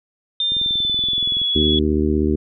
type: tone with pitch glide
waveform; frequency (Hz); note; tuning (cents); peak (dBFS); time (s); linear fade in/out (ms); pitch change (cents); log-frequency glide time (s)
sine; 3600 to 3378; A7 to G#7; +39 to +29; -17; 0.4-1.79; 2; -110; 0.58-1.37
type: click train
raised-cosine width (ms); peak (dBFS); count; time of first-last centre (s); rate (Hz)
3; -22; 20; 0.52-1.416; 21.2
type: harmonic tone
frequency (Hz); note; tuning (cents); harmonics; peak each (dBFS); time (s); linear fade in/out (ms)
76.2; D#2; -36; 1 / 2 / 3 / 4 / 5 / 6; -21 / -29 / -21 / -21 / -21 / -33; 1.55-2.36; 10
effects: none